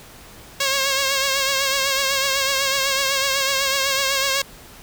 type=tone with vibrato; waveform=5% pulse; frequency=544 Hz; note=C#5; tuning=33 cents flat; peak=-7 dBFS; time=0.6-4.42 s; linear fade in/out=5 ms; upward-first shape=triangle; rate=8 Hz; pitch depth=54 cents each way; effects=pink hiss -43 dBFS RMS until 4.82 s